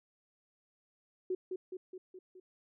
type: tone with echo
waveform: sine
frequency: 370 Hz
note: F#4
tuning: in tune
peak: -31 dBFS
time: 1.3-1.35 s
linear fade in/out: 5 ms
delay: 210 ms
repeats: 5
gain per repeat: -4 dB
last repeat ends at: 2.4 s
effects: none